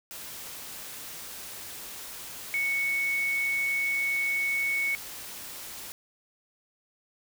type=tone in noise; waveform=sine; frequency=2217 Hz; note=C#7; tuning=in tune; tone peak=-25 dBFS; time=2.54-4.95 s; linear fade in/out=0 ms; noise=white; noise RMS=-41 dBFS; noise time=0.11-5.92 s; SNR=+13 dB; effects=none